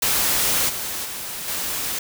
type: noise with level steps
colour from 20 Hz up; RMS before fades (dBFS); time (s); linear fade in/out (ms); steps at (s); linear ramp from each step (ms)
white; -20 / -28 / -31 / -26; 0.02-1.99; 5; 0.68 / 1.04 / 1.47; 20
effects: none